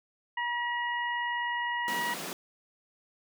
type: harmonic tone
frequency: 959 Hz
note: A#5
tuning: 49 cents sharp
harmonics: 1 / 2 / 3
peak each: -32 / -32 / -41 dBFS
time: 0.37-2.14 s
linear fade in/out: 5 ms
type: high-pass noise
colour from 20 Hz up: pink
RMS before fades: -38 dBFS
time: 1.88-2.33 s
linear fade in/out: 0 ms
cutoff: 160 Hz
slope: 96 dB/octave
effects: none